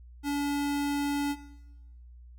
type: tone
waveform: square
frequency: 286.2 Hz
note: D4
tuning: 45 cents flat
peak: -28 dBFS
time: 0.23-1.36 s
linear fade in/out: 50 ms
effects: noise-tail reverb RT60 1.0 s tail -17 dB re dry + added 60 Hz sine -47 dBFS peak until 2.38 s